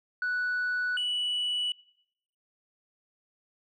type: tone pair in turn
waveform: sine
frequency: 1480 / 2952 Hz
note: F#6 / F#7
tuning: 0 / -5 cents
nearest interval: octave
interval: 1195 cents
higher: second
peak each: -25 dBFS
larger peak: neither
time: 0.22-0.97 / 0.97-1.72 s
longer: neither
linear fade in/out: 2 ms
effects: noise-tail reverb RT60 0.8 s tail -25 dB re dry + tanh soft clip ceiling -25 dBFS